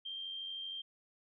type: tone with amplitude modulation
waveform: sine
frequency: 3172 Hz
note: G7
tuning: 20 cents sharp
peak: -38 dBFS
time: 0.05-0.82 s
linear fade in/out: 10 ms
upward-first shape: sine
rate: 92.9 Hz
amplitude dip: 40%
effects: none